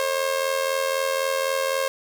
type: tone with amplitude modulation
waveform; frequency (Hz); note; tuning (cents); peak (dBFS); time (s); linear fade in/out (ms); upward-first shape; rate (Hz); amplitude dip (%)
sawtooth; 536; C5; +42; -15; 0-1.88; 0; sine; 83.9; 65
effects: none